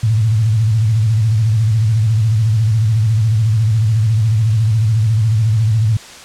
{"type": "tone with vibrato", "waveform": "sine", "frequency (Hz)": 110, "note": "A2", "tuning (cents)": 0, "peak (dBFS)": -10, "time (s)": [0.03, 5.97], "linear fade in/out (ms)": 5, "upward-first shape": "square", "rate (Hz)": 14, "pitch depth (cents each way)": 83, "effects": ["white hiss -35 dBFS RMS until 6.24 s", "low-pass 7000 Hz 12 dB/octave"]}